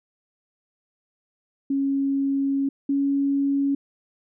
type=tone pair in turn; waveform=sine; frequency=275.2 / 278.6 Hz; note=C#4 / C#4; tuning=-12 / +9 cents; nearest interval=unison; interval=21 cents; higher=second; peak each=-20 / -19 dBFS; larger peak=second; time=1.7-2.69 / 2.89-3.75 s; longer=first; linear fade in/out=5 ms; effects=none